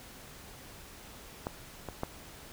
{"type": "clicks", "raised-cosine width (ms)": 1, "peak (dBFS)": [-19, -24, -18], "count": 3, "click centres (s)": [1.469, 1.887, 2.034], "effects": ["pink hiss -50 dBFS RMS until 2.52 s"]}